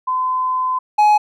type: tone pair in turn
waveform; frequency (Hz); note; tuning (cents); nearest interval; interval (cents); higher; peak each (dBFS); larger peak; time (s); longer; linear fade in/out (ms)
sine / triangle; 1022 / 841.4; C6 / G#5; -41 / +22; minor third; 337; first; -16 / -7; second; 0.07-0.79 / 0.98-1.18; first; 10
effects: none